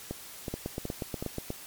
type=two click trains; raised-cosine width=2 ms; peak=-20 / -19 dBFS; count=4 / 9; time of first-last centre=0.11-1.225 / 0.54-1.504 s; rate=2.69 / 8.3 Hz; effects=white hiss -46 dBFS RMS until 1.66 s + MP3 96 kbps